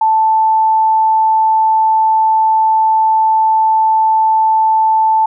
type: tone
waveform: sine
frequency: 880 Hz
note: A5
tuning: in tune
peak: -8 dBFS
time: 0.01-5.26 s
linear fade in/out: 5 ms
effects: none